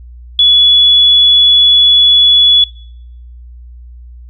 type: tone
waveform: sine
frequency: 3408 Hz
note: G#7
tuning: 44 cents sharp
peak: -4 dBFS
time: 0.39-2.64 s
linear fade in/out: 2 ms
effects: noise-tail reverb RT60 0.8 s tail -25 dB re dry + added 60 Hz sine -30 dBFS peak until 4.29 s